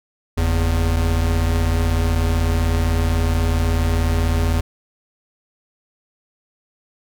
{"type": "tone pair together", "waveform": "square", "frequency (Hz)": [46.25, 82.41], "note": ["F#1", "E2"], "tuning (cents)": [0, 0], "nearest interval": "minor seventh", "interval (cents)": 1000, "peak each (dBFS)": [-21, -18], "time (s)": [0.37, 4.61], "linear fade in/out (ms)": 10, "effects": []}